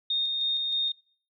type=tone with tremolo; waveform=sine; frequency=3682 Hz; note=A#7; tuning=22 cents flat; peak=-24 dBFS; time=0.1-0.92 s; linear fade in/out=5 ms; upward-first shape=square; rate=3.2 Hz; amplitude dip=25%; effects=noise-tail reverb RT60 0.5 s tail -25 dB re dry